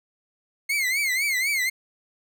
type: tone with vibrato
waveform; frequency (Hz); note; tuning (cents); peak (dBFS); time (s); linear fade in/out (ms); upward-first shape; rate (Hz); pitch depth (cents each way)
40% pulse; 2139; C7; +38; -21; 0.69-1.7; 10; triangle; 4; 160
effects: none